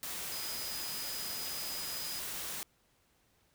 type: tone in noise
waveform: sine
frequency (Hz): 4978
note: D#8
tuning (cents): 0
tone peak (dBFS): -42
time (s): 0.32-2.19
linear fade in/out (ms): 0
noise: white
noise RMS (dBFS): -40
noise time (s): 0.03-2.63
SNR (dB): -5
effects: pink hiss -71 dBFS RMS until 3.54 s